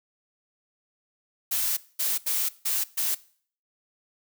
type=noise bursts at uneven times; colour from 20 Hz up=blue; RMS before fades=-26 dBFS; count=5; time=1.51-1.77 / 1.99-2.18 / 2.26-2.49 / 2.65-2.84 / 2.97-3.15 s; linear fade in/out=10 ms; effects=noise-tail reverb RT60 0.5 s tail -20 dB re dry